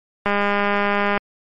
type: click train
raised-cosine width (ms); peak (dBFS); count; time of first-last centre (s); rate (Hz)
0.5; -5; 187; 0.26-1.176; 203
effects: MP3 48 kbps